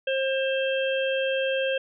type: harmonic tone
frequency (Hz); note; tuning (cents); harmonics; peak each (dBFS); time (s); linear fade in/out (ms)
533; C5; +32; 1 / 3 / 5 / 6; -24 / -32 / -32 / -34; 0.07-1.78; 5
effects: none